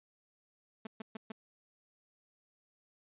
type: tone bursts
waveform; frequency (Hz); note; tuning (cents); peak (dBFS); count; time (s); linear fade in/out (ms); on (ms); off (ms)
sawtooth; 220; A3; 0; -36; 4; 0.85-1.32; 5; 20; 130
effects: resampled to 8000 Hz